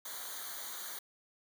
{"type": "noise with comb filter", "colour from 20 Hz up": "white", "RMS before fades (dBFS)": -43, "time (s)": [0.05, 0.99], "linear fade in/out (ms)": 5, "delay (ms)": 0.38, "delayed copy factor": -0.9, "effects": []}